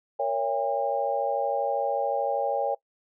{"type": "chord", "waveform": "sine", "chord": "A# diminished seventh", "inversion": "none", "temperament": "just", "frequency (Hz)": [466.2, 559.4, 671.3, 805.5], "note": ["A#4", "C#5", "E5", "G5"], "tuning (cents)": [0, 16, 31, 47], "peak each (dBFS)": [-32, -27, -33, -28], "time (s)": [0.19, 2.75], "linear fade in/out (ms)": 10, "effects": ["noise-tail reverb RT60 0.1 s tail -21 dB re dry"]}